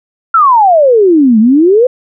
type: exponential two-way sweep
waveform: sine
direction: down then up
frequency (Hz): 1387 to 210 to 522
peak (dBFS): -3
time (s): 0.34-1.87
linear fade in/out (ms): 5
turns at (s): 1.39
effects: none